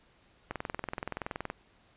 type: click train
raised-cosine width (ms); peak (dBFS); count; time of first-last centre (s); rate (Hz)
0.5; -19; 22; 0.51-1.501; 21.2
effects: pink hiss -64 dBFS RMS until 1.96 s + resampled to 8000 Hz